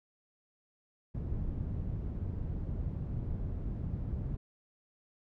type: low-pass noise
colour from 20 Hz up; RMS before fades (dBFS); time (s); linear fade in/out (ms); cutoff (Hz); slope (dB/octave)
white; -36; 1.14-4.37; 10; 110; 12
effects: none